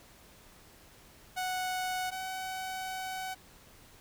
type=tone pair in turn; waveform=sawtooth; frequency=739 / 752.8 Hz; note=F#5 / F#5; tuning=-2 / +30 cents; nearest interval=unison; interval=32 cents; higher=second; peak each=-28 / -32 dBFS; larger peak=first; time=1.36-2.11 / 2.11-3.35 s; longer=second; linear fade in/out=20 ms; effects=pink hiss -57 dBFS RMS until 4 s